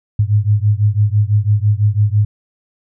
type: beating tone pair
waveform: sine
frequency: 102 / 108 Hz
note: G#2 / A2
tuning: -31 / -32 cents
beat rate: 6 Hz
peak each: -13 / -14 dBFS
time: 0.19-2.25 s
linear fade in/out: 5 ms
effects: none